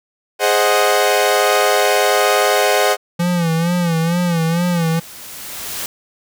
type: chord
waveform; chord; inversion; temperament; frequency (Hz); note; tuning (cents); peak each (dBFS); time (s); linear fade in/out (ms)
sawtooth; Ab dominant seventh; none; equal; 415.3 / 523.3 / 622.3 / 740; Ab4 / C5 / Eb5 / Gb5; 0 / 0 / 0 / 0; -14; 0.39-2.97; 50
type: tone with vibrato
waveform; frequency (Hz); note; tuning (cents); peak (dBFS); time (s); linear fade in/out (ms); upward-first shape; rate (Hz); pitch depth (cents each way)
square; 169.9; F3; -47; -15; 3.19-5; 10; sine; 2.2; 80
type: noise with exponential growth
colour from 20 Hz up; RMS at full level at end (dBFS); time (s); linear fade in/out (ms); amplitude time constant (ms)
white; -24; 3.37-5.86; 1; 540
effects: none